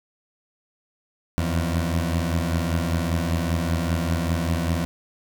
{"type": "beating tone pair", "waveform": "20% pulse", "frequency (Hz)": [82.41, 87.51], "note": ["E2", "F2"], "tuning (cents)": [0, 4], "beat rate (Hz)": 5.1, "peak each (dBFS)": [-18, -22], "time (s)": [1.38, 4.85], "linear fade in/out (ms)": 0, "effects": []}